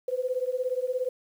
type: beating tone pair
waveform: sine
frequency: 499 / 516 Hz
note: B4 / C5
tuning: +18 / -24 cents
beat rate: 17 Hz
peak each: -29 dBFS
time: 0.08-1.09 s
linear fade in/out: 5 ms
effects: 9-bit